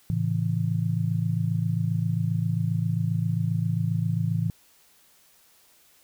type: chord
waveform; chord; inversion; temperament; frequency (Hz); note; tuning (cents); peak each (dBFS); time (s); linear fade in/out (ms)
sine; A major; none; just; 110 / 137.5 / 165; A2 / C#3 / E3; 0 / -14 / +2; -26 / -30 / -26; 0.1-4.5; 0
effects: white hiss -59 dBFS RMS until 6.03 s